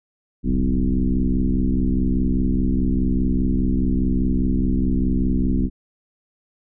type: tone with frequency modulation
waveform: sine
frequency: 119.3 Hz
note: A#2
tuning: 41 cents sharp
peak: -16 dBFS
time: 0.43-5.7 s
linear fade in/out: 50 ms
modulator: 64.9 Hz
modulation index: 2.7
effects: none